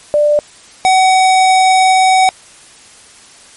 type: tone pair in turn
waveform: sine / square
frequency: 592 / 753.2 Hz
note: D5 / F#5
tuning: +14 / +31 cents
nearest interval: major third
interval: 417 cents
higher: second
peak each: -7 dBFS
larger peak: neither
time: 0.14-0.39 / 0.85-2.29 s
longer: second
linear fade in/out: 0 ms
effects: white hiss -40 dBFS RMS until 3.56 s + MP3 48 kbps